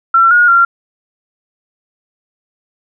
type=tone with pitch steps; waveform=sine; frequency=1354 / 1438 / 1379 Hz; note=E6 / F#6 / F6; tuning=+46 / -50 / -22 cents; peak=-5 dBFS; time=0.14-0.65 s; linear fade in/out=5 ms; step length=170 ms; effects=none